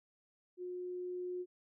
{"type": "tone with level ramp", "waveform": "sine", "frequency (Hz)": 360.4, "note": "F#4", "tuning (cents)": -45, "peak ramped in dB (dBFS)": [-40, -37], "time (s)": [0.57, 1.46], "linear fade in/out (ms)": 50, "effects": []}